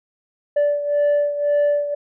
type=beating tone pair; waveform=sine; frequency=582 / 583.9 Hz; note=D5 / D5; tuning=-16 / -10 cents; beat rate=1.9 Hz; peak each=-15 / -20 dBFS; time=0.56-1.95 s; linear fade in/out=10 ms; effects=tanh soft clip ceiling -13 dBFS